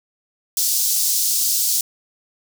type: high-pass noise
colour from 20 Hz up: pink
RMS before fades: -19 dBFS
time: 0.57-1.81 s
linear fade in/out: 2 ms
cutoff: 5000 Hz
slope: 24 dB/octave
effects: none